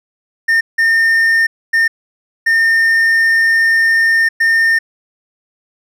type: tone bursts at uneven times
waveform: triangle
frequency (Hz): 1817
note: A#6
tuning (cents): -45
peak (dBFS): -7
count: 5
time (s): 0.48-0.61 / 0.78-1.47 / 1.73-1.88 / 2.46-4.29 / 4.4-4.79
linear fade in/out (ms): 10
effects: none